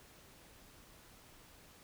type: silence
effects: pink hiss -60 dBFS RMS until 1.83 s